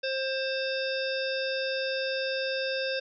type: harmonic tone with a mistuned harmonic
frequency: 530 Hz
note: C5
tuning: 22 cents sharp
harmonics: 1 / 3 / 5 / 7 / 9 / 10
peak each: -30 / -35 / -37 / -38 / -40 / -40 dBFS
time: 0.03-3 s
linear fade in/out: 10 ms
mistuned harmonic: 7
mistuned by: -28 cents
effects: none